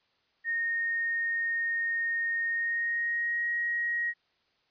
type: tone with pitch glide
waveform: sine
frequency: 1849 to 1888.9 Hz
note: A#6 to A#6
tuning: -15 to +22 cents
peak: -27 dBFS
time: 0.44-4.14 s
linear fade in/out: 50 ms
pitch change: +37 cents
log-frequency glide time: 2.47-3.49 s
effects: white hiss -71 dBFS RMS until 4.7 s + resampled to 11025 Hz

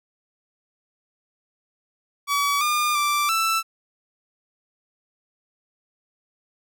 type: tone with pitch steps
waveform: sawtooth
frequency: 1140 / 1207 / 1174 / 1327 Hz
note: C#6 / D6 / D6 / E6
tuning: +48 / +47 / -1 / +11 cents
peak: -16 dBFS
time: 2.27-3.63 s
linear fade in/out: 50 ms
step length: 340 ms
effects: none

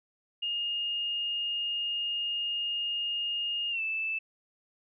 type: tone with pitch glide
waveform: sine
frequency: 2840 to 2635 Hz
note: F7 to E7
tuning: +28 to -1 cents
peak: -29 dBFS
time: 0.42-4.19 s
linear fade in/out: 10 ms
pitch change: -129 cents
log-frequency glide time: 3.7-3.81 s
effects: none

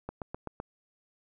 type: click train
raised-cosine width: 1 ms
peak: -22 dBFS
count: 5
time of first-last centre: 0.09-0.601 s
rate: 7.83 Hz
effects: none

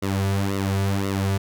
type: tone with flanger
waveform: sawtooth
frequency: 98 Hz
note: G2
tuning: in tune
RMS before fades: -23 dBFS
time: 0.02-1.38 s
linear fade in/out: 10 ms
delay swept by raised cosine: 1.2 to 3.8 ms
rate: 1.9 Hz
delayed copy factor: -0.95
effects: none

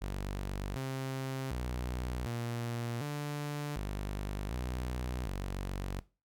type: tone with pitch steps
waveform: sawtooth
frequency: 48.49 / 133 / 61.6 / 118.2 / 146.6 / 50 / 62 / 47.43 Hz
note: G1 / C3 / B1 / A#2 / D3 / G1 / B1 / F#1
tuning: -18 / +29 / -4 / +24 / -3 / +35 / +7 / +44 cents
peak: -31 dBFS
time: 0.01-6.01 s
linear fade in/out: 20 ms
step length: 750 ms
effects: noise-tail reverb RT60 0.3 s tail -19 dB re dry

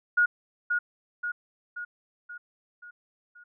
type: tone with echo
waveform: sine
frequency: 1441 Hz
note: F#6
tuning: 46 cents flat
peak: -18 dBFS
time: 0.17-0.26 s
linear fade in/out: 10 ms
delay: 530 ms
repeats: 6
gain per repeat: -5 dB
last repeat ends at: 3.44 s
effects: none

